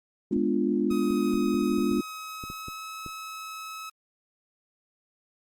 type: chord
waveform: sine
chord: G# diminished seventh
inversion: none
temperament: equal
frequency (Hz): 207.7 / 246.9 / 293.7 / 349.2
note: G#3 / B3 / D4 / F4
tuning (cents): 0 / 0 / 0 / 0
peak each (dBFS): -28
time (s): 0.31-2.01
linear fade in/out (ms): 5
type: clicks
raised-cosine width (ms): 3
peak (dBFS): -27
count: 10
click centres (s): 0.365 / 0.912 / 1.107 / 1.545 / 1.782 / 1.917 / 2.438 / 2.501 / 2.684 / 3.063
type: tone with pitch glide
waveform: sawtooth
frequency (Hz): 1260 to 1288.7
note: D#6 to E6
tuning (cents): +21 to -40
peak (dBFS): -33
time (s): 0.9-3.9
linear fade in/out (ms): 10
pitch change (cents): +39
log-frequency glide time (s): 1.52-2.88
effects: Opus 24 kbps